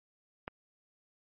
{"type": "click", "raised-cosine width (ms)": 0.5, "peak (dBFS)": -22, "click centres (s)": 0.479, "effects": ["MP3 32 kbps"]}